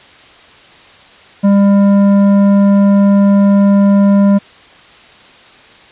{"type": "tone with tanh clipping", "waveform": "sine", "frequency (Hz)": 199.9, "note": "G3", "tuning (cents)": 34, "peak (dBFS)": -7, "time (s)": [1.43, 4.39], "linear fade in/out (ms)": 20, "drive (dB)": 11, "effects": ["white hiss -40 dBFS RMS until 5.91 s", "resampled to 8000 Hz"]}